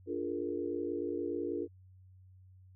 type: chord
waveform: sine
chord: Bb dominant seventh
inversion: first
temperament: just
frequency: 291.4 / 349.6 / 419.5 / 466.2 Hz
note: D4 / F4 / Ab4 / Bb4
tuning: -13 / +2 / +17 / 0 cents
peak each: -39 / -37 / -40 / -40 dBFS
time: 0.06-1.68 s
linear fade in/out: 50 ms
effects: added 93 Hz sine -55 dBFS peak until 2.75 s